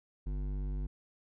sine tone with hard clipping, 48.98 Hz, G1, 1 cent flat, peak -35 dBFS, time 0.26-0.87 s, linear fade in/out 10 ms, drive 12 dB, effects none

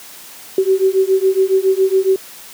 sine beating tone pair, 378.3 / 385.5 Hz, F#4 / G4, +38 / -29 cents, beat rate 7.2 Hz, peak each -14 dBFS, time 0.58-2.16 s, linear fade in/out 2 ms, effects white hiss -37 dBFS RMS until 2.53 s + high-pass 150 Hz 12 dB/octave

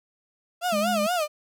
35% pulse tone with vibrato, 659.3 Hz, E5, in tune, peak -21 dBFS, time 0.61-1.28 s, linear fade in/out 50 ms, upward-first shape sine, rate 4.3 Hz, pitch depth 170 cents each way
sine tone, 209.8 Hz, G#3, 18 cents sharp, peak -27 dBFS, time 0.72-1.07 s, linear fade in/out 10 ms
effects none

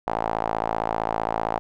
sawtooth tone with band-pass filter, 55.4 Hz, A1, 13 cents sharp, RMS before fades -26 dBFS, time 0.07-1.59 s, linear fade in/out 0 ms, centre 810 Hz, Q 3.2, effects none

